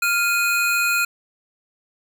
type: tone pair together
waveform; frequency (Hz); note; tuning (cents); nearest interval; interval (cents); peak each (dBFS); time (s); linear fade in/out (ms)
square; 1396.9 / 2489; F6 / D#7; 0 / 0; minor seventh; 1000; -21; 0.02-1.05; 5
effects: none